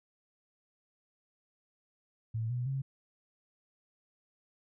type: tone with pitch steps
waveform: sine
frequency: 112.3 / 123.17 / 135.1 Hz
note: A2 / B2 / C#3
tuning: +36 / -4 / -44 cents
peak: -31 dBFS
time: 2.34-2.82 s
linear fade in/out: 10 ms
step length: 160 ms
effects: none